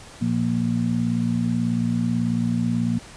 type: harmonic tone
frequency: 58.27 Hz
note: A#1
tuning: in tune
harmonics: 2 / 3 / 4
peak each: -26 / -25 / -22 dBFS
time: 0.21-2.99 s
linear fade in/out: 10 ms
effects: pink hiss -43 dBFS RMS until 3.16 s + resampled to 22050 Hz